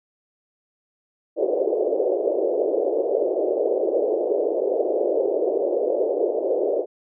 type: band-pass noise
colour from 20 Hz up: pink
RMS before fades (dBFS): -22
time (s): 1.36-6.86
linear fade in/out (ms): 50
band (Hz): 370 to 600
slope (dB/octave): 48
effects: none